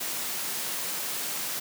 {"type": "high-pass noise", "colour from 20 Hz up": "white", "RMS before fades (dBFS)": -32, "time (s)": [0, 1.6], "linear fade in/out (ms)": 10, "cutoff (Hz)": 130, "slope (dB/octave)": 24, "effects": []}